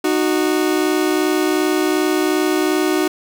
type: tone pair together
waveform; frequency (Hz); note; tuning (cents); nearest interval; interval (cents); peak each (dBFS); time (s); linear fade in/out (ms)
40% pulse; 307.3 / 370; D#4 / F#4; -21 / 0; minor third; 321; -17; 0.04-3.08; 5
effects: none